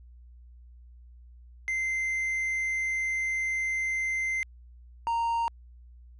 triangle tone pair in turn, 2079 / 927.2 Hz, C7 / A#5, -12 / -10 cents, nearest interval octave + major second, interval 1398 cents, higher first, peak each -25 / -23 dBFS, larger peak second, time 1.68-4.43 / 5.07-5.48 s, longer first, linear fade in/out 0 ms, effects added 60 Hz sine -48 dBFS peak until 6.19 s + resampled to 24000 Hz

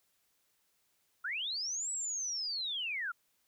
sine linear two-way sweep, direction up then down, 1318.5 to 7902 to 1318.5 Hz, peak -34 dBFS, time 1.24-3.12 s, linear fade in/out 10 ms, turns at 1.91 s, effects white hiss -75 dBFS RMS until 3.47 s

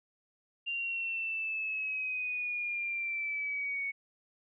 sine exponential sweep, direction down, 2787 to 2217 Hz, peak -32 dBFS, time 0.66-3.92 s, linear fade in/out 20 ms, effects none

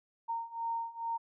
sine beating tone pair, 920 / 922.3 Hz, A#5 / A#5, -23 / -19 cents, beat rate 2.3 Hz, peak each -38 / -36 dBFS, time 0.28-1.18 s, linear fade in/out 20 ms, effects none

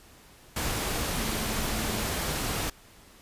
sine tone in noise, 220 Hz, A3, in tune, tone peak -37 dBFS, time 1.19-2.02 s, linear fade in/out 5 ms, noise pink, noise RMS -30 dBFS, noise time 0.56-2.7 s, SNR -10 dB, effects pink hiss -54 dBFS RMS until 3.21 s + resampled to 32000 Hz

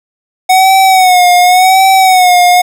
square tone with vibrato, 740 Hz, F#5, in tune, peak -4 dBFS, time 0.49-2.62 s, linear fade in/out 10 ms, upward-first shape sine, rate 0.9 Hz, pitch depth 66 cents each way, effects none

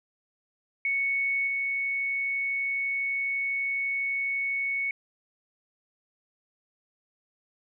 sine tone with level steps, 2217 Hz, C#7, in tune, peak -24 / -26 dBFS, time 0.85-4.91 s, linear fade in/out 2 ms, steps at 1.47 s, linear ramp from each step 5 ms, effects none

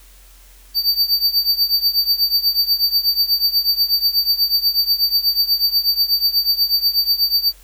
square tone with tremolo, 4616 Hz, D8, 31 cents flat, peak -11 dBFS, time 0.74-7.53 s, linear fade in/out 50 ms, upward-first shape triangle, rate 8.2 Hz, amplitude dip 90%, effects added 44 Hz sine -44 dBFS peak until 7.63 s + white hiss -49 dBFS RMS until 7.63 s

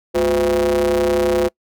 square ring-modulated tone, 74.8 Hz, D2, 32 cents sharp, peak -12 dBFS, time 0.14-1.49 s, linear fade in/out 20 ms, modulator 433 Hz, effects noise-tail reverb RT60 0.1 s tail -25 dB re dry

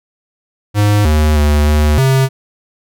square tone with pitch steps, 103.7 / 76.4 / 74.1 / 75.2 / 133.2 Hz, G#2 / D#2 / D2 / D2 / C3, -2 / -31 / +16 / +42 / +31 cents, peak -9 dBFS, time 0.74-2.29 s, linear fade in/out 50 ms, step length 310 ms, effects none

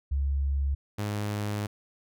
sine / sawtooth tone pair in turn, 69.4 / 103.98 Hz, C#2 / G#2, +3 / +3 cents, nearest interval perfect fifth, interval 700 cents, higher second, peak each -24 / -25 dBFS, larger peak first, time 0.11-0.75 / 0.98-1.67 s, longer second, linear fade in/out 10 ms, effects none

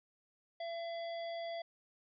harmonic tone, 674 Hz, E5, 38 cents sharp, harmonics 1 / 3 / 5 / 7, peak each -39 / -51 / -52 / -56 dBFS, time 0.6-1.62 s, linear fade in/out 5 ms, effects none

